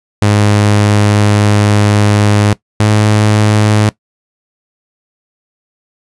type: tone pair in turn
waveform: sawtooth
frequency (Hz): 103.83 / 106.2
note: G#2 / G#2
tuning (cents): 0 / +39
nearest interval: unison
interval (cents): 39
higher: second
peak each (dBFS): -3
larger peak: neither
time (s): 0.22-2.53 / 2.8-3.89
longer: first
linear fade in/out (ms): 0
effects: noise-tail reverb RT60 0.1 s tail -19 dB re dry + resampled to 24000 Hz